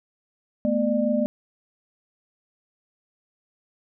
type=tone cluster; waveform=sine; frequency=218.7 / 244.8 / 597 Hz; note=A3 / B3 / D5; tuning=-10 / -15 / +28 cents; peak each=-24 dBFS; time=0.65-1.26 s; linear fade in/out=0 ms; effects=none